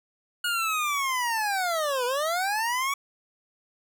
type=linear two-way sweep; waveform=25% pulse; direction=down then up; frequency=1448 to 478.8 to 1135 Hz; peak=-21 dBFS; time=0.44-2.94 s; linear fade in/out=5 ms; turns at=2.05 s; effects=none